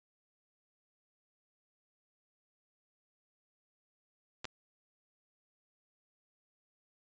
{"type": "clicks", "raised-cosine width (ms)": 0.2, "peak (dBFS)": -22, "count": 2, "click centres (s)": [4.445, 4.453], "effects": ["resampled to 16000 Hz"]}